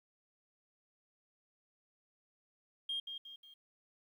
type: tone with echo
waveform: sine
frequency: 3221 Hz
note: G7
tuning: 46 cents sharp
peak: -34 dBFS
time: 2.89-3 s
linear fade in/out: 5 ms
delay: 180 ms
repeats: 3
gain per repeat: -7 dB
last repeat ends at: 3.54 s
effects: tanh soft clip ceiling -31 dBFS + 12-bit